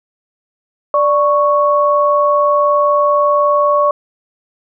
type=tone pair together; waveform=sine; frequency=587.3 / 1108.7 Hz; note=D5 / C#6; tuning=0 / 0 cents; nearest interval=major seventh; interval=1100 cents; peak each=-12 dBFS; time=0.94-3.91 s; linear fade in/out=2 ms; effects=none